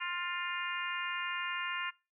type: harmonic tone with a mistuned harmonic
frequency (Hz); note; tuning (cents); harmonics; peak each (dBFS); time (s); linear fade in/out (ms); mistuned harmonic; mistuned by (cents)
350.7; F4; +7; 3 / 4 / 5 / 6 / 7 / 8; -40 / -41 / -41 / -43 / -42 / -42; 0-1.91; 20; 5; +24
effects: noise-tail reverb RT60 0.3 s tail -23 dB re dry